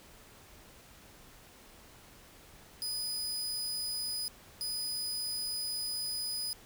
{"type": "tone bursts at uneven times", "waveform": "sawtooth", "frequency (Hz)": 4978, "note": "D#8", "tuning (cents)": 0, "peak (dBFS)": -31, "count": 2, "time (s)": [[2.82, 4.28], [4.61, 6.53]], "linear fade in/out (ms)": 0, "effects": ["pink hiss -56 dBFS RMS until 6.65 s"]}